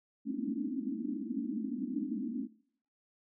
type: band-pass noise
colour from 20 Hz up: pink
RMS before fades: -36 dBFS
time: 0.25-2.48 s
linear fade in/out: 50 ms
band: 210 to 310 Hz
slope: 96 dB/octave
effects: noise-tail reverb RT60 0.6 s tail -21 dB re dry